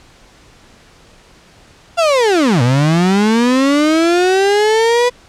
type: linear two-way sweep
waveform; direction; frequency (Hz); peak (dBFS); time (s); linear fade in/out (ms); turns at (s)
35% pulse; down then up; 698.5 to 116.54 to 495; -8; 1.97-5.1; 20; 2.62
effects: pink hiss -45 dBFS RMS until 5.28 s + low-pass 7000 Hz 12 dB/octave